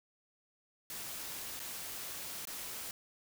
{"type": "noise with dropouts", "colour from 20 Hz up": "white", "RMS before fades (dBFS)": -43, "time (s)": [0.9, 2.91], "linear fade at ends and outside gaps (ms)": 1, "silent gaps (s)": [[1.594, 1.6], [2.453, 2.472]], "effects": []}